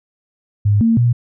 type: tone with pitch steps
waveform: sine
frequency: 103 / 227.7 / 120 Hz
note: G#2 / A#3 / B2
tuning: -14 / -40 / -49 cents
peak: -10 dBFS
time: 0.65-1.13 s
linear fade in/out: 10 ms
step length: 160 ms
effects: none